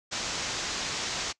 white low-pass noise, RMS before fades -33 dBFS, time 0.11-1.33 s, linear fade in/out 20 ms, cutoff 7000 Hz, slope 48 dB/octave, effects noise-tail reverb RT60 0.1 s tail -22 dB re dry

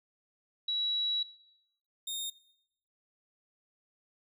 sine / sawtooth tone pair in turn, 3900 / 3681 Hz, B7 / A#7, -23 / -23 cents, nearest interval minor second, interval 100 cents, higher first, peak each -29 / -32 dBFS, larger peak first, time 0.68-1.23 / 2.07-2.3 s, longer first, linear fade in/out 5 ms, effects noise-tail reverb RT60 0.8 s tail -19 dB re dry

